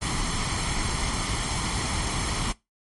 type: noise with comb filter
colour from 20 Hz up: pink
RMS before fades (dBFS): -27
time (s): 0.01-2.53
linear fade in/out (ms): 20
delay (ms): 0.94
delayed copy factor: +0.55
effects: noise-tail reverb RT60 0.2 s tail -21 dB re dry + MP3 48 kbps